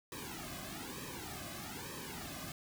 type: noise with flanger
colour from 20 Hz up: pink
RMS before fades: -45 dBFS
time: 0.12-2.52 s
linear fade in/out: 2 ms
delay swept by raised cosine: 1.4 to 2.2 ms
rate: 1.1 Hz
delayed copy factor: -0.95
effects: none